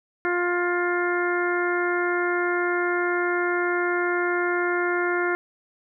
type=harmonic tone; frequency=352.4 Hz; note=F4; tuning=16 cents sharp; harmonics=1 / 2 / 3 / 4 / 5 / 6; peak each=-24 / -31 / -32 / -27 / -31 / -33 dBFS; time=0.25-5.35 s; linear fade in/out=0 ms; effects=none

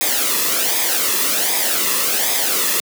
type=noise with flanger; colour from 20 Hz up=white; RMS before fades=-18 dBFS; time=0.01-2.8 s; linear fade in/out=0 ms; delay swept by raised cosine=0.69 to 1.34 ms; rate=1.3 Hz; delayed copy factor=-0.6; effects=high-pass 200 Hz 12 dB/octave

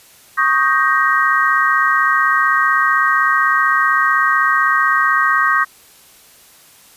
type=chord; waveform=sine; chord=Eb dominant seventh; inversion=third; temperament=equal with one note detuned; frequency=1108.7 / 1244.5 / 1568 / 1875.5 Hz; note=Db6 / Eb6 / G6 / Bb6; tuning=0 / 0 / 0 / +10 cents; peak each=-17 dBFS; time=0.37-5.65 s; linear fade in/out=20 ms; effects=white hiss -46 dBFS RMS until 6.96 s + resampled to 32000 Hz

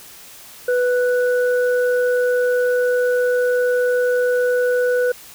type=tone pair together; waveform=sine; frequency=494.8 / 1480 Hz; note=B4 / F#6; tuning=+3 / 0 cents; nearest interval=octave + perfect fifth; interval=1897 cents; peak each=-15 / -24 dBFS; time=0.68-5.12 s; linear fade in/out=5 ms; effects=white hiss -41 dBFS RMS until 5.34 s

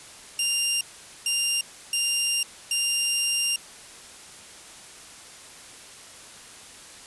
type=tone bursts at uneven times; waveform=15% pulse; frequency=2794 Hz; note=F7; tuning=in tune; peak=-15 dBFS; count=4; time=0.39-0.81 / 1.26-1.61 / 1.93-2.43 / 2.71-3.56 s; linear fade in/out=2 ms; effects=white hiss -45 dBFS RMS until 7.06 s + resampled to 24000 Hz

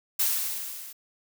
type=noise with level ramp; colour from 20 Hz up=blue; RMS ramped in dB=-23 to -43 dBFS; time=0.19-0.93 s; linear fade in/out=10 ms; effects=none

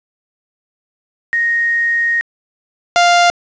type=tone pair in turn; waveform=sine / sawtooth; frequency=1864.7 / 698.5 Hz; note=A#6 / F5; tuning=0 / 0 cents; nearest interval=octave + perfect fourth; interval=1700 cents; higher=first; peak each=-12 / -4 dBFS; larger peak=second; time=1.33-2.21 / 2.96-3.3 s; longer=first; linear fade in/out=0 ms; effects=resampled to 16000 Hz + 7-bit

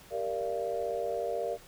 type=chord; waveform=sine; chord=G minor seventh; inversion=none; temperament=equal with one note detuned; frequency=392 / 466.2 / 587.3 / 683.7 Hz; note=G4 / Bb4 / D5 / F5; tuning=0 / 0 / 0 / -37 cents; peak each=-39 / -34 / -35 / -36 dBFS; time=0.1-1.58 s; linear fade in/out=50 ms; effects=pink hiss -54 dBFS RMS until 1.67 s

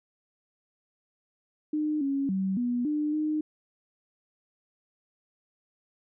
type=tone with pitch steps; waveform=sine; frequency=303.9 / 276.1 / 191.2 / 243.3 / 299.8 / 306.4 Hz; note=D#4 / C#4 / G3 / B3 / D4 / D#4; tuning=-41 / -7 / -43 / -26 / +36 / -27 cents; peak=-25 dBFS; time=1.73-3.41 s; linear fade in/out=5 ms; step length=280 ms; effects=none

